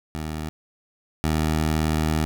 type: tone pair in turn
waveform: 15% pulse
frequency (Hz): 77.78 / 78.08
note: D#2 / D#2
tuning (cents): 0 / +7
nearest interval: unison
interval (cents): 7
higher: second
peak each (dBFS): -22 / -14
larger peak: second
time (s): 0.15-0.49 / 1.24-2.25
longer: second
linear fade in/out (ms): 0
effects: none